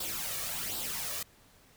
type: noise with flanger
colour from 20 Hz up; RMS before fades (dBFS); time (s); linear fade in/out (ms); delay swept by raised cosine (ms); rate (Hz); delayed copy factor
white; -36; 0-1.23; 5; 0.23 to 1.73; 1.3; +0.6
effects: pink hiss -61 dBFS RMS until 1.76 s